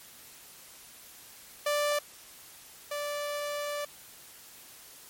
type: tone pair in turn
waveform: sawtooth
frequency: 587.3 / 584.6 Hz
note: D5 / D5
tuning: 0 / -8 cents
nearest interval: unison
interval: 8 cents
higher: first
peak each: -22 / -28 dBFS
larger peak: first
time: 1.66-1.99 / 2.91-3.85 s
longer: second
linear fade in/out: 5 ms
effects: white hiss -51 dBFS RMS until 5.09 s + MP3 64 kbps